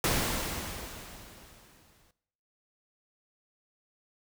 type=noise with exponential decay; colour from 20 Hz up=pink; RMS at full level=-26 dBFS; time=0.04-2.11 s; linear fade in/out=2 ms; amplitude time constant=450 ms; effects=noise-tail reverb RT60 0.8 s tail -18 dB re dry